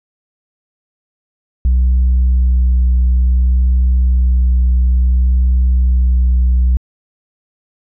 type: tone with vibrato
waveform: sine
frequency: 62.4 Hz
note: B1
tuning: 19 cents sharp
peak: -6 dBFS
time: 1.65-6.77 s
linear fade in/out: 0 ms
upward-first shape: sine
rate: 0.58 Hz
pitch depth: 11 cents each way
effects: tanh soft clip ceiling -7 dBFS